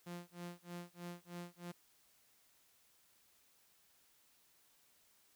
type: tone with tremolo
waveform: sawtooth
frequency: 174.61 Hz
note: F3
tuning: in tune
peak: -40 dBFS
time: 0.06-1.72 s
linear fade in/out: 10 ms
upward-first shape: sine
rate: 3.2 Hz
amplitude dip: 100%
effects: white hiss -71 dBFS RMS until 5.35 s